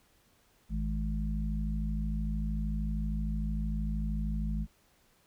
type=harmonic tone; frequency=53.1 Hz; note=G#1; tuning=39 cents sharp; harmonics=1 / 3 / 4; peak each=-31 / -37 / -37 dBFS; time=0.69-4.67 s; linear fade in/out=50 ms; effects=pink hiss -67 dBFS RMS until 5.26 s